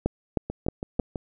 two click trains, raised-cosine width 2 ms, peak -17 / -9 dBFS, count 5 / 4, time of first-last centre 0.5-1.158 / 0.06-0.998 s, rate 6.08 / 3.2 Hz, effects none

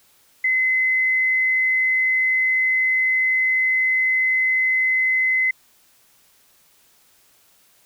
sine tone, 2043 Hz, C7, 42 cents flat, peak -16 dBFS, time 0.44-5.51 s, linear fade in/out 5 ms, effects white hiss -57 dBFS RMS until 7.85 s

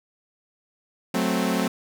sawtooth chord, F# diminished, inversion none, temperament equal, 185 / 220 / 261.6 Hz, F#3 / A3 / C4, 0 / 0 / 0 cents, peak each -22 dBFS, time 1.14-1.68 s, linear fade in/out 5 ms, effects none

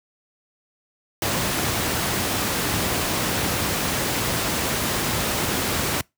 pink noise, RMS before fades -23 dBFS, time 1.22-6.01 s, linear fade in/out 2 ms, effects noise-tail reverb RT60 0.2 s tail -25 dB re dry + high-pass 80 Hz 12 dB/octave

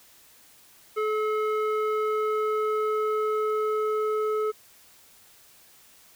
square tone with low-pass filter sweep, 430 Hz, A4, 40 cents flat, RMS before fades -26 dBFS, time 0.96-4.52 s, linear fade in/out 20 ms, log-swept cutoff 1700 to 1100 Hz, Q 2, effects white hiss -55 dBFS RMS until 6.15 s

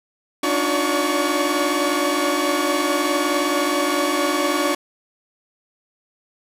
sawtooth tone cluster, 287.8 / 307.2 / 359 / 571 / 1122 Hz, D4 / D#4 / F4 / D5 / C#6, -35 / -22 / +48 / -49 / +21 cents, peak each -21 dBFS, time 0.43-4.75 s, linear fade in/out 5 ms, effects resampled to 32000 Hz + 7-bit

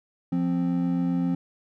triangle tone pair together, 174.61 / 262.2 Hz, F3 / C4, 0 / +4 cents, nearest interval perfect fifth, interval 704 cents, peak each -23 dBFS, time 0.32-1.35 s, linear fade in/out 5 ms, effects none

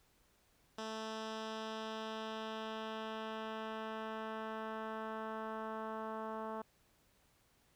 10% pulse tone with low-pass filter sweep, 220 Hz, A3, in tune, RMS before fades -43 dBFS, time 0.78-6.62 s, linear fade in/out 5 ms, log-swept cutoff 5600 to 1100 Hz, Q 1.3, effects pink hiss -72 dBFS RMS until 7.75 s

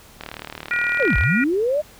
click train, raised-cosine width 0.3 ms, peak -15 dBFS, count 40, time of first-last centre 0.21-1.236 s, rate 38 Hz
harmonic tone, 478.8 Hz, A#4, 46 cents sharp, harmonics 3 / 4 / 5, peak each -22 / -23 / -24 dBFS, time 0.71-1.44 s, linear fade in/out 2 ms
sine linear two-way sweep, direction down then up, 622.3 to 42.19 to 622.3 Hz, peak -17 dBFS, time 0.99-1.82 s, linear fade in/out 20 ms, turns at 1.17 s
effects pink hiss -47 dBFS RMS until 1.99 s

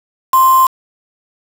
sine tone with quantisation, 1046.5 Hz, C6, in tune, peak -6 dBFS, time 0.33-0.67 s, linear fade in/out 5 ms, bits 3, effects none

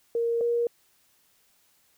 sine tone pair in turn, 466.2 / 472.4 Hz, A#4 / A#4, 0 / +23 cents, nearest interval unison, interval 23 cents, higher second, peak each -23 / -22 dBFS, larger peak second, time 0.15-0.41 / 0.41-0.67 s, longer neither, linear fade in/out 2 ms, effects white hiss -65 dBFS RMS until 1.97 s

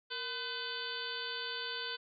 harmonic tone with a mistuned harmonic, 505 Hz, B4, 39 cents sharp, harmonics 1 / 2 / 3 / 4 / 5 / 6 / 7 / 8 / 9, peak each -47 / -48 / -42 / -53 / -51 / -44 / -44 / -49 / -45 dBFS, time 0.1-1.97 s, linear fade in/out 20 ms, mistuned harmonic 1, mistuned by -130 cents, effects none

